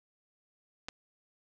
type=clicks; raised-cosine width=0.2 ms; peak=-21 / -26 dBFS; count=2; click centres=0.885 / 0.889 s; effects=none